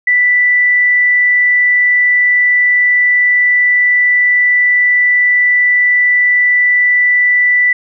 sine tone, 1975.5 Hz, B6, in tune, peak -7 dBFS, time 0.07-7.73 s, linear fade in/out 5 ms, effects none

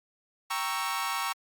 sawtooth chord, G diminished seventh, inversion none, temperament equal with one note detuned, 784 / 932.3 / 1108.7 / 1322.3 Hz, G5 / Bb5 / Db6 / Fb6, 0 / 0 / 0 / +5 cents, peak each -34 / -31 / -29 / -32 dBFS, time 0.5-1.33 s, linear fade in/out 10 ms, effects Opus 48 kbps

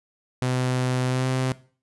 sawtooth tone with pitch glide, 127.2 to 129.72 Hz, C3 to C3, -48 to -15 cents, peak -18 dBFS, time 0.42-1.52 s, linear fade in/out 0 ms, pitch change +33 cents, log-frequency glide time 1.06-1.26 s, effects noise-tail reverb RT60 0.4 s tail -18 dB re dry + resampled to 24000 Hz

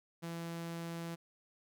sawtooth tone, 167.8 Hz, E3, 31 cents sharp, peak -36 dBFS, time 0.22-1.16 s, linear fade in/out 20 ms, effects none

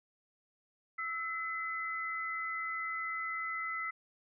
sine tone pair together, 1318.5 / 2026 Hz, E6 / B6, 0 / +44 cents, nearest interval perfect fifth, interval 744 cents, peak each -38 / -37 dBFS, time 0.98-3.91 s, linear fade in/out 10 ms, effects none

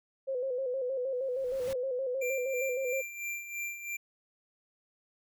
sine tone with vibrato, 516 Hz, C5, 24 cents flat, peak -30 dBFS, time 0.27-3.02 s, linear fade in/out 20 ms, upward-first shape square, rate 6.4 Hz, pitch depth 64 cents each way
pink noise with exponential growth, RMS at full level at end -42 dBFS, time 1.13-1.73 s, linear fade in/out 1 ms, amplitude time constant 130 ms
square tone with tremolo, 2368 Hz, D7, 14 cents sharp, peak -34 dBFS, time 2.21-3.97 s, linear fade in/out 10 ms, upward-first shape sine, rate 3 Hz, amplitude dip 65%
effects none

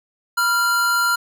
square tone pair together, 979 / 1387.7 Hz, B5 / F6, -15 / -11 cents, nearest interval tritone, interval 604 cents, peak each -27 / -17 dBFS, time 0.37-1.16 s, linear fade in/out 10 ms, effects none

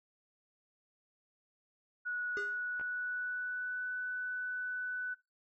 sine tone with pitch glide, 1465 to 1494.1 Hz, F#6 to F#6, -18 to +16 cents, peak -34 dBFS, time 2.05-5.15 s, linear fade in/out 20 ms, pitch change +34 cents, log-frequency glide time 2.39-3.9 s
square tone with exponential decay, 406.5 Hz, G#4, 37 cents flat, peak -37 dBFS, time 2.37-2.63 s, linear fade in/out 0 ms, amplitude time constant 55 ms
clicks, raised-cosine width 0.5 ms, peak -33 / -34 dBFS, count 2, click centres 2.797 / 2.812 s
effects noise-tail reverb RT60 0.2 s tail -19 dB re dry + MP3 32 kbps

